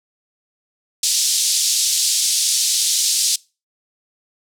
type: band-pass noise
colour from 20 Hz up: pink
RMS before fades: -18 dBFS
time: 1.03-3.36 s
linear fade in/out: 5 ms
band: 4100 to 10000 Hz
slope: 24 dB/octave
effects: noise-tail reverb RT60 0.3 s tail -24 dB re dry